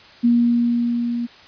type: tone with level ramp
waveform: sine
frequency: 237.6 Hz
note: A#3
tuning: 33 cents sharp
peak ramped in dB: -11 to -21 dBFS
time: 0.23-1.27 s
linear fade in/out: 20 ms
effects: white hiss -45 dBFS RMS until 1.47 s + resampled to 11025 Hz